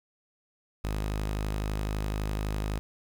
sawtooth tone, 51.91 Hz, G#1, in tune, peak -25 dBFS, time 0.84-2.79 s, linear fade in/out 0 ms, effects 9-bit

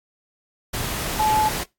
sine tone in noise, 861 Hz, A5, 38 cents flat, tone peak -17 dBFS, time 1.19-1.49 s, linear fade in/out 10 ms, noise pink, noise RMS -27 dBFS, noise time 0.73-1.64 s, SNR +7 dB, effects noise-tail reverb RT60 0.2 s tail -22 dB re dry + AAC 64 kbps

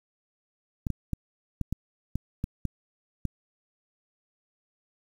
clicks, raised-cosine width 5 ms, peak -16 dBFS, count 9, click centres 0.868 / 0.903 / 1.133 / 1.613 / 1.726 / 2.156 / 2.441 / 2.653 / 3.253 s, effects 8-bit

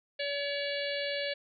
harmonic tone with a mistuned harmonic, 569 Hz, C#5, 45 cents sharp, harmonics 1 / 3 / 4 / 5 / 6 / 7 / 8, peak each -34 / -39 / -40 / -41 / -42 / -42 / -43 dBFS, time 0.19-1.34 s, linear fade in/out 10 ms, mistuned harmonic 8, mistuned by -39 cents, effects none

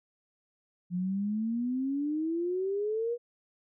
sine exponential sweep, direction up, 174.61 to 485.1 Hz, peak -28 dBFS, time 0.9-3.18 s, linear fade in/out 50 ms, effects none

